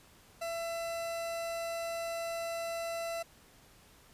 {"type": "tone", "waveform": "40% pulse", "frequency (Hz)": 670, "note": "E5", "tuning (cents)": 28, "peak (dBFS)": -34, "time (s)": [0.41, 3.23], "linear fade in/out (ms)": 10, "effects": ["pink hiss -60 dBFS RMS until 4.13 s", "resampled to 32000 Hz"]}